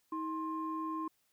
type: tone pair together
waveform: sine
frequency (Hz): 318.2 / 1057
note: D#4 / C6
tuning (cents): +39 / +17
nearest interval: octave + major sixth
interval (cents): 2078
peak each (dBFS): -37 / -37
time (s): 0.12-1.08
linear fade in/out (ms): 5
effects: tanh soft clip ceiling -27 dBFS + white hiss -75 dBFS RMS until 1.32 s